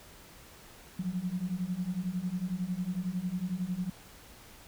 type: beating tone pair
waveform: sine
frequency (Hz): 175.2 / 186.2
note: F3 / F#3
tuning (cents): +6 / +11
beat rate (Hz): 11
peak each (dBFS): -35 / -33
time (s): 0.99-3.9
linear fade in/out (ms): 5
effects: pink hiss -53 dBFS RMS until 4.67 s